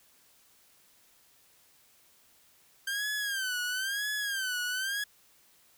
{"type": "tone with vibrato", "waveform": "sawtooth", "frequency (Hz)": 1577, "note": "G6", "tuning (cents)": 10, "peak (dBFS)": -27, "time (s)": [2.87, 5.04], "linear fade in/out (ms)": 5, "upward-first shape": "sine", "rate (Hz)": 1, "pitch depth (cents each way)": 130, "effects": ["white hiss -63 dBFS RMS until 5.77 s"]}